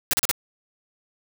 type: noise bursts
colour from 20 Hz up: white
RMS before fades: -21 dBFS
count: 4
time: 0.11-0.313 s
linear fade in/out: 0 ms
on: 23 ms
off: 37 ms
effects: none